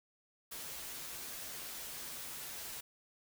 white noise with comb filter, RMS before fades -45 dBFS, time 0.51-2.81 s, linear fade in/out 10 ms, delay 10 ms, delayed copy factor -0.65, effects none

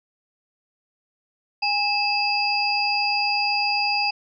sine tone cluster, 823 / 2611 / 4854 Hz, G#5 / E7 / D#8, -16 / -17 / -44 cents, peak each -24 dBFS, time 1.62-4.11 s, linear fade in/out 10 ms, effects none

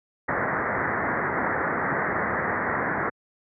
white low-pass noise, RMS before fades -26 dBFS, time 0.28-3.1 s, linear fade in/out 10 ms, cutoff 2000 Hz, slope 96 dB/octave, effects high-pass 100 Hz 12 dB/octave

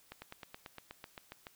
slowing click train, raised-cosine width 0.3 ms, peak -29 dBFS, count 12, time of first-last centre 0.12-1.469 s, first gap 100 ms, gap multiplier 1.04, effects white hiss -65 dBFS RMS until 1.55 s

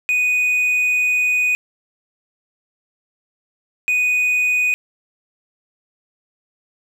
triangle tone bursts at uneven times, 2484 Hz, D#7, 3 cents flat, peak -13 dBFS, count 2, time 0.09-1.55 / 3.88-4.74 s, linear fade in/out 0 ms, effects none

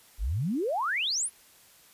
sine exponential sweep, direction up, 41.94 to 11175 Hz, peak -26 dBFS, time 0.18-1.3 s, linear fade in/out 50 ms, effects white hiss -57 dBFS RMS until 1.93 s + resampled to 32000 Hz

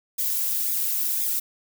violet noise with flanger, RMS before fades -25 dBFS, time 0.18-1.4 s, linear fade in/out 10 ms, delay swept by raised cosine 0.68 to 3.38 ms, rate 1.9 Hz, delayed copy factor -1, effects none

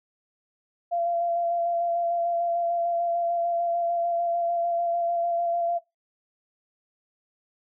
sine tone with vibrato, 686 Hz, F5, 31 cents flat, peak -23 dBFS, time 0.91-5.79 s, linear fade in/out 20 ms, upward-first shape square, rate 6.7 Hz, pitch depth 14 cents each way, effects noise-tail reverb RT60 0.2 s tail -19 dB re dry

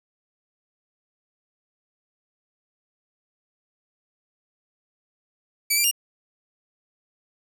10% pulse tone with pitch steps, 2300 / 2366 / 2819 Hz, D7 / D7 / F7, -37 / +12 / +16 cents, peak -10 dBFS, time 5.7-5.913 s, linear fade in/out 10 ms, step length 71 ms, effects none

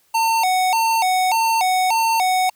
square tone with vibrato, 819 Hz, G#5, 24 cents flat, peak -16 dBFS, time 0.14-2.5 s, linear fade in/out 10 ms, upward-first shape square, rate 1.7 Hz, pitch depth 170 cents each way, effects white hiss -60 dBFS RMS until 2.55 s

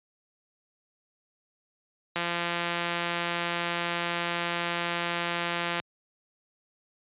click train, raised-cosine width 0.3 ms, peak -13 dBFS, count 627, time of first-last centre 2.16-5.8 s, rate 172 Hz, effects high-pass 100 Hz 12 dB/octave + resampled to 8000 Hz

